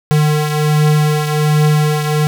square beating tone pair, 151 / 152.3 Hz, D3 / D#3, +48 / -37 cents, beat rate 1.3 Hz, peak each -12 / -19 dBFS, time 0.11-2.27 s, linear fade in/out 0 ms, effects none

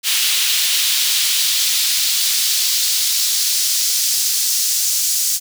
pink noise with high-pass filter sweep, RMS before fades -17 dBFS, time 0.03-5.4 s, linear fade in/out 50 ms, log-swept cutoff 3100 to 6000 Hz, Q 1.5, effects none

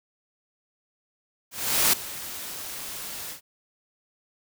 white noise with ADSR envelope, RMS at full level -19 dBFS, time 1.51-3.41 s, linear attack 420 ms, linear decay 7 ms, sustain -17 dB, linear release 110 ms, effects none

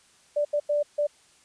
sine tone bursts at uneven times, 587.3 Hz, D5, in tune, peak -21 dBFS, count 4, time 0.36-0.45 / 0.53-0.6 / 0.69-0.83 / 0.98-1.07 s, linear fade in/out 10 ms, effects white hiss -59 dBFS RMS until 1.44 s + resampled to 22050 Hz

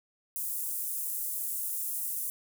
pink high-pass noise, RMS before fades -34 dBFS, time 0.36-2.3 s, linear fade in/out 0 ms, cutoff 9600 Hz, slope 24 dB/octave, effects none

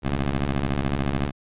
15% pulse ring-modulated tone, 70 Hz, C#2, 18 cents sharp, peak -13 dBFS, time 0.02-1.32 s, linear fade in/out 50 ms, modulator 63.1 Hz, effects resampled to 8000 Hz

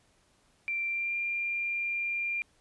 sine tone with pitch glide, 2357 to 2390 Hz, D7 to D7, +6 to +30 cents, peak -29 dBFS, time 0.68-2.42 s, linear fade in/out 0 ms, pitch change +24 cents, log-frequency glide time 0.87-1.16 s, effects pink hiss -67 dBFS RMS until 2.6 s + resampled to 24000 Hz

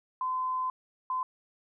sine tone bursts at uneven times, 1025 Hz, C6, 36 cents flat, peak -28 dBFS, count 2, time 0.21-0.7 / 1.1-1.23 s, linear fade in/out 2 ms, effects none

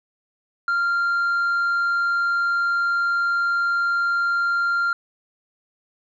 sine tone with tanh clipping, 1390 Hz, F6, 9 cents flat, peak -19 dBFS, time 0.68-4.93 s, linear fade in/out 2 ms, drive 2 dB, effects none

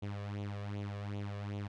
sawtooth tone with flanger, 101.7 Hz, G#2, 36 cents flat, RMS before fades -40 dBFS, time 0.02-1.68 s, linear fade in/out 10 ms, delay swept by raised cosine 0.29 to 1.79 ms, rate 2.6 Hz, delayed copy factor +0.7, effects low-pass 4000 Hz 12 dB/octave

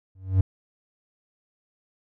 triangle tone with exponential growth, 94.6 Hz, F#2, 39 cents sharp, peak -11 dBFS, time 0.15-0.41 s, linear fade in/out 5 ms, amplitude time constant 56 ms, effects none

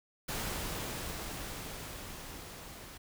pink noise with level ramp, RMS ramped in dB -36 to -49 dBFS, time 0.28-2.98 s, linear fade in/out 10 ms, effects none

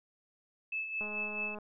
sine tone with tremolo, 2614 Hz, E7, 15 cents flat, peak -32 dBFS, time 0.72-1.55 s, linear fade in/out 5 ms, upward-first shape sine, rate 4.6 Hz, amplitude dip 55%
click train, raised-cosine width 1 ms, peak -32 dBFS, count 122, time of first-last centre 1.01-1.586 s, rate 210 Hz
effects none

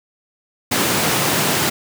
pink high-pass noise, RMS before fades -18 dBFS, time 0.71-1.7 s, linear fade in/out 10 ms, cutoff 120 Hz, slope 24 dB/octave, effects none

